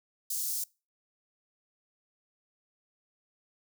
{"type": "high-pass noise", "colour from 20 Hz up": "white", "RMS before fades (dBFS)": -33, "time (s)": [0.3, 0.64], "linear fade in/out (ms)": 5, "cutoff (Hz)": 5200, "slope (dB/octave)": 24, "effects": ["noise-tail reverb RT60 0.3 s tail -24 dB re dry"]}